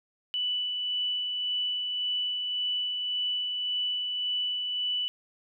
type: tone with tremolo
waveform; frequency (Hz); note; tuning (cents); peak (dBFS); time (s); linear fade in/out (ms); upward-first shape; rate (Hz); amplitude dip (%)
sine; 2972; F#7; +7; -26; 0.34-5.08; 0; sine; 1.8; 30
effects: none